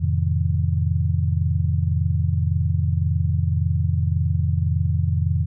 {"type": "chord", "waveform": "sine", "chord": "F dominant seventh", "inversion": "none", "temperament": "just", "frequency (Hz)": [87.31, 109.13, 130.96, 157.15], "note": ["F2", "A2", "C3", "Eb3"], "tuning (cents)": [0, -14, 2, 18], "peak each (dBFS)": [-20, -26, -25, -25], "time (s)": [0, 5.46], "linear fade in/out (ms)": 20, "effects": []}